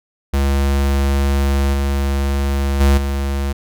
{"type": "tone with level steps", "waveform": "square", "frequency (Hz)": 69.3, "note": "C#2", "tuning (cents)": 0, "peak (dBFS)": [-14, -16, -10, -18], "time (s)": [0.33, 3.53], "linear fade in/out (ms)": 10, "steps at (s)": [1.73, 2.8, 2.97], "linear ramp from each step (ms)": 10, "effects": []}